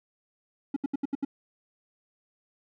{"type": "tone bursts", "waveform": "triangle", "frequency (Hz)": 278.8, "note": "C#4", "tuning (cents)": 10, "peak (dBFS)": -23, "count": 6, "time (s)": [0.74, 1.249], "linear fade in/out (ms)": 5, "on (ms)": 24, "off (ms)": 73, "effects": []}